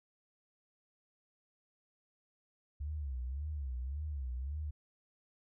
sine tone with vibrato, 68.8 Hz, C#2, 12 cents flat, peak -36 dBFS, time 2.8-4.71 s, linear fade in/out 10 ms, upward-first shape sine, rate 1.8 Hz, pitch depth 190 cents each way, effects none

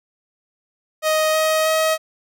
sawtooth tone with pitch steps, 625 / 629.7 / 634.5 Hz, D#5 / D#5 / D#5, +8 / +21 / +34 cents, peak -12 dBFS, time 1.02-1.98 s, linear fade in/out 50 ms, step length 320 ms, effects none

